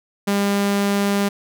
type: tone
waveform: sawtooth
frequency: 200.9 Hz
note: G3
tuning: 43 cents sharp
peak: -13 dBFS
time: 0.27-1.29 s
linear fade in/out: 10 ms
effects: none